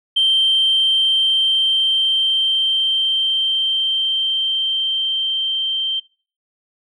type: tone with level ramp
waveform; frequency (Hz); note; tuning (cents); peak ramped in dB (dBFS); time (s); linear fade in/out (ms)
sine; 3136; G7; 0; -11 to -18; 0.16-6; 10
effects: noise-tail reverb RT60 0.4 s tail -23 dB re dry + tanh soft clip ceiling -8 dBFS